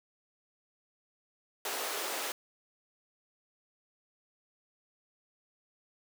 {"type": "high-pass noise", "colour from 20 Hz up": "pink", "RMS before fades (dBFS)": -36, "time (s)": [1.65, 2.32], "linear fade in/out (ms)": 2, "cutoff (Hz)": 400, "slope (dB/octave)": 24, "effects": []}